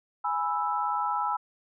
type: chord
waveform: sine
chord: E major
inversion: first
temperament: equal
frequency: 830.6 / 987.8 / 1318.5 Hz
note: G#5 / B5 / E6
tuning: 0 / 0 / 0 cents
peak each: -30 dBFS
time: 0.24-1.37 s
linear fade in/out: 10 ms
effects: none